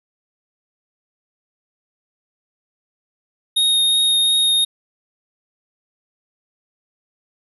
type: tone with vibrato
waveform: square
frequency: 3719 Hz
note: A#7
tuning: 5 cents flat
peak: -14 dBFS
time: 3.56-4.65 s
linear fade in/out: 10 ms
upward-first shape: triangle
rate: 2.8 Hz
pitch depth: 10 cents each way
effects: none